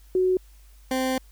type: tone pair in turn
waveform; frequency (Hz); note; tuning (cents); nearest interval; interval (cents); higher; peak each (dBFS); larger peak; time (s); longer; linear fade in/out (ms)
sine / 20% pulse; 370 / 260.1; F#4 / C4; 0 / -10; tritone; 610; first; -18; neither; 0.15-0.37 / 0.91-1.18; second; 2
effects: added 50 Hz sine -48 dBFS peak until 1.31 s + white hiss -60 dBFS RMS until 1.31 s